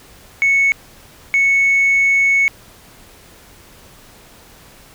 sine tone bursts at uneven times, 2210 Hz, C#7, 6 cents flat, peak -9 dBFS, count 2, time 0.42-0.72 / 1.34-2.48 s, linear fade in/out 0 ms, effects tanh soft clip ceiling -8 dBFS + pink hiss -44 dBFS RMS until 4.94 s

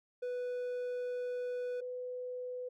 triangle / sine tone pair in turn, 494.4 / 499.3 Hz, B4 / B4, +2 / +19 cents, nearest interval unison, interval 17 cents, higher second, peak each -33 / -38 dBFS, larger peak first, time 0.22-1.81 / 1.81-2.69 s, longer first, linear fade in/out 10 ms, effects none

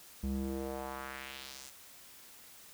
square tone with band-pass filter sweep, 66.8 Hz, C2, 36 cents sharp, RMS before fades -40 dBFS, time 0.23-1.7 s, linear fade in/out 5 ms, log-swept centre 150 to 8100 Hz, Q 1.6, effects white hiss -55 dBFS RMS until 2.73 s

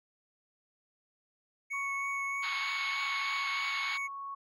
triangle tone with vibrato, 2217 Hz, C#7, in tune, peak -32 dBFS, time 1.7-4.08 s, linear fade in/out 20 ms, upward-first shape triangle, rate 3.2 Hz, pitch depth 13 cents each way
sine tone with tremolo, 1107 Hz, C#6, 3 cents flat, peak -36 dBFS, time 1.73-4.35 s, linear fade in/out 10 ms, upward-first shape sine, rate 0.78 Hz, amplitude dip 30%
white band-pass noise, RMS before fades -39 dBFS, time 2.42-3.98 s, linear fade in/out 20 ms, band 820 to 4600 Hz, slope 96 dB/octave
effects none

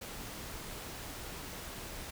pink noise, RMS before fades -44 dBFS, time 0.01-2.11 s, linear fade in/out 10 ms, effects none

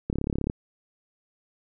click train, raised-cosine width 3 ms, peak -14 dBFS, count 15, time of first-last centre 0.1-0.499 s, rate 35.1 Hz, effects none

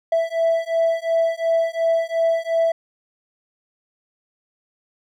triangle beating tone pair, 659.3 / 662.1 Hz, E5 / E5, 0 / +7 cents, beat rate 2.8 Hz, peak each -18 dBFS, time 0.12-2.72 s, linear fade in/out 5 ms, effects tanh soft clip ceiling -8 dBFS

